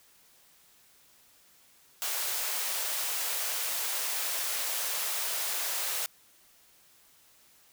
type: high-pass noise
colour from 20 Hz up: white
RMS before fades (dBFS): -32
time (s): 2.02-6.06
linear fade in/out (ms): 0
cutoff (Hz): 480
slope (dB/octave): 24
effects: white hiss -61 dBFS RMS until 7.72 s